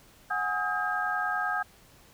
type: tone cluster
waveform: sine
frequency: 734 / 824 / 1264 / 1608 Hz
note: F#5 / G#5 / D#6 / G6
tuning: -14 / -14 / +27 / +44 cents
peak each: -33 / -35 / -32 / -30 dBFS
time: 0.3-1.63 s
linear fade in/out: 10 ms
effects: pink hiss -57 dBFS RMS until 2.13 s